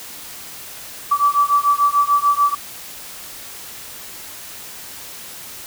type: beating tone pair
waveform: sine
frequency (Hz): 1152 / 1158.8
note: D6 / D6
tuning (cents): -34 / -24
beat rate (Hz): 6.8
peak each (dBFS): -16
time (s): 1.11-2.55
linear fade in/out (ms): 10
effects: white hiss -35 dBFS RMS until 5.66 s